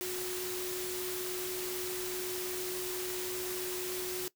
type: tone in noise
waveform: sine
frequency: 365.5 Hz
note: F#4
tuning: 21 cents flat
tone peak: -37 dBFS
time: 0.01-4.28 s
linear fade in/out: 0 ms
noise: white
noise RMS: -39 dBFS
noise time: 0.01-4.28 s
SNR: -1 dB
effects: noise-tail reverb RT60 0.1 s tail -20 dB re dry